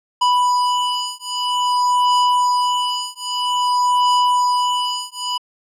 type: beating tone pair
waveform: square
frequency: 987.8 / 988.31 Hz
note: B5 / B5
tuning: 0 / +1 cents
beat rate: 0.51 Hz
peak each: -19 dBFS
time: 0.21-5.38 s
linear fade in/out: 10 ms
effects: low-pass 7000 Hz 12 dB/octave